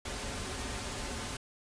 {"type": "noise with comb filter", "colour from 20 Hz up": "pink", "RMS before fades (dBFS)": -38, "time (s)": [0.05, 1.37], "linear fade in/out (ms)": 5, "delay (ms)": 6.2, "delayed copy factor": -0.55, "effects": ["resampled to 22050 Hz"]}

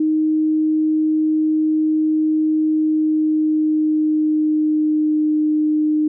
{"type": "tone with pitch glide", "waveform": "sine", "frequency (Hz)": [311.1, 305.6], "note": ["D#4", "D#4"], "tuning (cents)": [0, -31], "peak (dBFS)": -14, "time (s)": [0, 6.08], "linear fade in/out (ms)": 5, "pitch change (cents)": -31, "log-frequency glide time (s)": [2.67, 5.36], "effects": []}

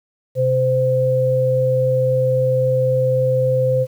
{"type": "tone pair together", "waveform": "sine", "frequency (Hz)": [129.1, 516.4], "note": ["C3", "C5"], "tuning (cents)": [-23, -23], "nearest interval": "2 octaves", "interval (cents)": 2400, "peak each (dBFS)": [-19, -15], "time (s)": [0.35, 3.87], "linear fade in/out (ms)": 50, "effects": ["8-bit"]}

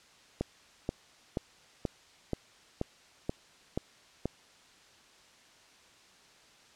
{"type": "click train", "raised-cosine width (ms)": 2, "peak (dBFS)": -17, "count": 9, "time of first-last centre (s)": [0.41, 4.256], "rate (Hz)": 2.08, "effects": ["white hiss -59 dBFS RMS until 6.75 s", "low-pass 6000 Hz 12 dB/octave"]}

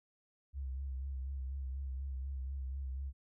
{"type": "tone with vibrato", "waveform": "sine", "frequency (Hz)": 66.8, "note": "C2", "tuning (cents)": 36, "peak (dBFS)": -37, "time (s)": [0.53, 3.13], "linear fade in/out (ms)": 50, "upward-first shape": "sine", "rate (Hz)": 4.1, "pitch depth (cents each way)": 53, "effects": []}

